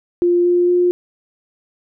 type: tone with pitch steps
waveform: sine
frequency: 350 / 352.6 / 355.3 Hz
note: F4 / F4 / F4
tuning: +4 / +17 / +30 cents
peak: -11 dBFS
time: 0.22-0.91 s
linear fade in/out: 0 ms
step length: 230 ms
effects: none